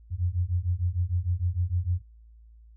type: beating tone pair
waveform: sine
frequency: 85.7 / 92.3 Hz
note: F2 / F#2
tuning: -32 / -4 cents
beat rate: 6.6 Hz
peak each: -27 dBFS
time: 0.1-2.02 s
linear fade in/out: 50 ms
effects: added 56 Hz sine -49 dBFS peak until 2.76 s